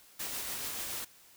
white noise with tremolo, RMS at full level -37 dBFS, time 0.19-1.05 s, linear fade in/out 10 ms, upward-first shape sine, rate 6.9 Hz, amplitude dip 25%, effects white hiss -59 dBFS RMS until 1.36 s

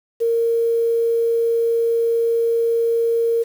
sine tone with quantisation, 462.4 Hz, A#4, 14 cents flat, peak -15 dBFS, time 0.2-3.44 s, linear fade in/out 20 ms, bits 7, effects none

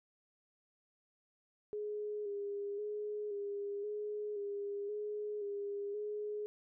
sine tone with vibrato, 411.9 Hz, G#4, 14 cents flat, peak -37 dBFS, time 1.73-6.46 s, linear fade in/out 0 ms, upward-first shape square, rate 0.95 Hz, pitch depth 30 cents each way, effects none

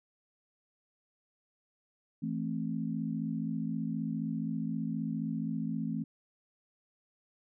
sine chord, A minor, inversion second, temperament just, 165 / 220 / 264 Hz, E3 / A3 / C4, +2 / 0 / +16 cents, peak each -36 / -35 / -37 dBFS, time 2.22-6.04 s, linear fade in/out 10 ms, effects none

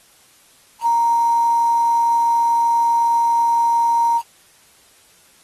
sine tone with quantisation, 932.3 Hz, A#5, in tune, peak -13 dBFS, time 0.81-4.22 s, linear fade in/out 50 ms, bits 6, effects white hiss -52 dBFS RMS until 5.43 s + AAC 32 kbps

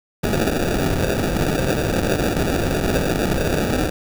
white noise with sample-and-hold, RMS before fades -20 dBFS, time 0.23-3.9 s, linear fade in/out 10 ms, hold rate 1050 Hz, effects none

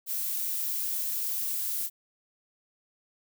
violet noise, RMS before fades -31 dBFS, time 0.06-1.9 s, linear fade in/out 50 ms, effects none

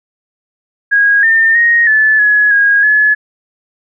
sine tone with pitch steps, 1643 / 1807 / 1870 / 1738 / 1688 / 1639 / 1707 Hz, G#6 / A6 / A#6 / A6 / G#6 / G#6 / G#6, -19 / +46 / +5 / -22 / +28 / -23 / +47 cents, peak -6 dBFS, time 0.91-3.15 s, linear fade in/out 20 ms, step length 320 ms, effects none

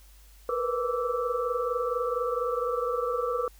sine tone cluster, 466 / 490.4 / 510 / 1161 / 1321 Hz, A#4 / B4 / C5 / D6 / E6, -1 / -12 / -44 / -20 / +3 cents, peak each -34 / -29 / -36 / -32 / -35 dBFS, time 0.49-3.48 s, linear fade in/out 2 ms, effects added 50 Hz sine -51 dBFS peak until 3.59 s + white hiss -59 dBFS RMS until 3.59 s

